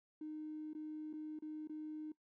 triangle tone with dropouts, 307.8 Hz, D#4, 19 cents flat, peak -39 dBFS, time 0.21-2.12 s, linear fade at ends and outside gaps 5 ms, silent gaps 0.733-0.749 / 1.13-1.136 / 1.39-1.422 / 1.674-1.695 s, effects noise-tail reverb RT60 0.1 s tail -23 dB re dry + tanh soft clip ceiling -41 dBFS

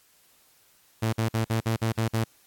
sawtooth tone bursts, 112.6 Hz, A2, 40 cents sharp, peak -19 dBFS, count 8, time 1.02-2.243 s, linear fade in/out 10 ms, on 110 ms, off 49 ms, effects white hiss -61 dBFS RMS until 2.46 s + AAC 64 kbps

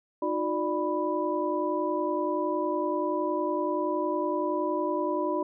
sine tone cluster, 309.6 / 360.3 / 592 / 988 Hz, D#4 / F#4 / D5 / B5, -9 / -46 / +14 / 0 cents, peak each -31 dBFS, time 0.22-5.43 s, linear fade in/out 5 ms, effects none

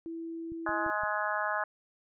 sine tone, 330.2 Hz, E4, 3 cents sharp, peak -36 dBFS, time 0.06-0.9 s, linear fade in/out 0 ms
click train, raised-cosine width 5 ms, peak -36 dBFS, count 4, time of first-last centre 0.52-1.035 s, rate 5.82 Hz
harmonic tone, 210 Hz, G#3, 19 cents sharp, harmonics 3 / 4 / 5 / 6 / 7 / 8, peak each -36 / -36 / -36 / -36 / -36 / -36 dBFS, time 0.66-1.64 s, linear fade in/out 5 ms
effects none

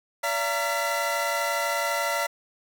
45% pulse tone cluster, 576 / 676 / 924 / 1366 / 1996 Hz, D5 / E5 / A#5 / F6 / B6, -34 / +43 / -16 / -39 / +18 cents, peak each -31 dBFS, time 0.23-2.27 s, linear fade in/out 10 ms, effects none

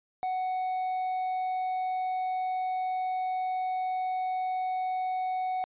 triangle tone, 743 Hz, F#5, 7 cents sharp, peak -26 dBFS, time 0.23-5.64 s, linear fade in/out 0 ms, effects resampled to 8000 Hz

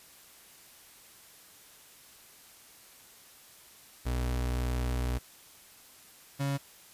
35% pulse tone pair in turn, 61.74 / 139.32 Hz, B1 / C#3, 0 / +9 cents, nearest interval octave + major second, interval 1409 cents, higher second, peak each -27 / -27 dBFS, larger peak neither, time 4.05-5.19 / 6.39-6.58 s, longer first, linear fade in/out 20 ms, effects white hiss -55 dBFS RMS until 6.93 s + resampled to 32000 Hz

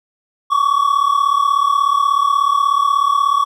triangle tone pair together, 1110.5 / 1147 Hz, C#6 / D6, +3 / -41 cents, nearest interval minor second, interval 56 cents, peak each -13 dBFS, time 0.5-3.45 s, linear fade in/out 20 ms, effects none

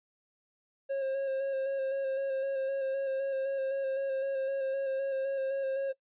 triangle tone with vibrato, 540 Hz, C#5, 45 cents flat, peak -27 dBFS, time 0.89-5.93 s, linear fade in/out 20 ms, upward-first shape square, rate 3.9 Hz, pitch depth 21 cents each way, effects noise-tail reverb RT60 0.1 s tail -21 dB re dry + resampled to 8000 Hz

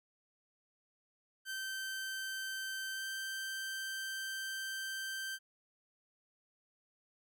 sawtooth tone with pitch glide, 1551 to 1560.9 Hz, G6 to G6, -19 to -8 cents, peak -35 dBFS, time 1.45-5.39 s, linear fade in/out 50 ms, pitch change +11 cents, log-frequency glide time 2.93-3.04 s, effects none

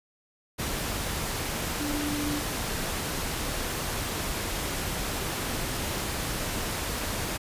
sine tone in noise, 293.7 Hz, D4, in tune, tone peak -30 dBFS, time 1.79-2.41 s, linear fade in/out 20 ms, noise pink, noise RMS -31 dBFS, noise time 0.58-7.38 s, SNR -2 dB, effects resampled to 32000 Hz

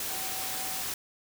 sine tone in noise, 760 Hz, F#5, 46 cents sharp, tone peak -42 dBFS, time 0.1-0.82 s, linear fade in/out 2 ms, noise white, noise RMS -34 dBFS, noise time 0-0.94 s, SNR -11 dB, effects none

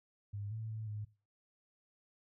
sine tone with pitch steps, 102 / 110.8 / 109.7 / 105.5 Hz, G#2 / A2 / A2 / G#2, -31 / +13 / -5 / +28 cents, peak -39 dBFS, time 0.33-1.05 s, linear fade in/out 10 ms, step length 180 ms, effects noise-tail reverb RT60 0.3 s tail -17 dB re dry

